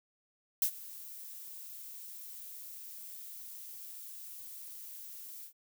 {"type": "noise with ADSR envelope", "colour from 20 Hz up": "violet", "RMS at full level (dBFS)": -27, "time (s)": [0.62, 5.53], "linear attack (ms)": 3, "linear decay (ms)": 80, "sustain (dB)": -20, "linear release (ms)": 89, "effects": []}